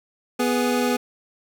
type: tone pair together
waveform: 25% pulse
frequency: 246.9 / 415.3 Hz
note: B3 / G#4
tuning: 0 / 0 cents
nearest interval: major sixth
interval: 900 cents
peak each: -17 / -21 dBFS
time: 0.39-0.97 s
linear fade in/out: 10 ms
effects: none